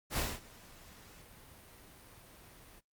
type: noise with ADSR envelope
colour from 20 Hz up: pink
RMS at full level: -33 dBFS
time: 0.1-2.81 s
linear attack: 75 ms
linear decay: 220 ms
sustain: -23 dB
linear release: 26 ms
effects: noise-tail reverb RT60 0.1 s tail -18 dB re dry + Opus 48 kbps